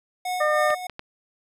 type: tone with tremolo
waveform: square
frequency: 730 Hz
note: F#5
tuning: 24 cents flat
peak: -25 dBFS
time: 0.25-0.87 s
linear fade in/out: 5 ms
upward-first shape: sine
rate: 3.2 Hz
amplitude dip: 60%
type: harmonic tone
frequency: 605 Hz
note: D#5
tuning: 49 cents flat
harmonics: 1 / 2 / 3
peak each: -21 / -24 / -26 dBFS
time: 0.4-0.75 s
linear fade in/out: 10 ms
type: clicks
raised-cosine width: 0.3 ms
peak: -18 dBFS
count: 3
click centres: 0.704 / 0.897 / 0.994 s
effects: resampled to 32000 Hz